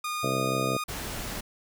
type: tone with pitch glide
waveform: sawtooth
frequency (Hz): 1223 to 1230.8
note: D#6 to D#6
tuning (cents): -30 to -19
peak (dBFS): -26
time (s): 0.04-0.84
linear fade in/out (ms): 5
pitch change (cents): +11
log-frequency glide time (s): 0.17-0.32
type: harmonic tone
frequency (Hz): 65.41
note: C2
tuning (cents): 0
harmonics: 2 / 3 / 4 / 5 / 6 / 7 / 8 / 9 / 10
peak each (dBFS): -32 / -36 / -35 / -36 / -38 / -34 / -35 / -38 / -35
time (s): 0.23-0.77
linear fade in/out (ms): 5
type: noise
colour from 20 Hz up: pink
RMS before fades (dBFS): -35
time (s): 0.88-1.41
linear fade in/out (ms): 10
effects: none